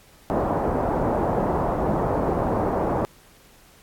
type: low-pass noise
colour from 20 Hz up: white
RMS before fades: -23 dBFS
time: 0.3-3.05 s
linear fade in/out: 0 ms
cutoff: 870 Hz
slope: 24 dB/octave
effects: pink hiss -53 dBFS RMS until 3.82 s + AAC 64 kbps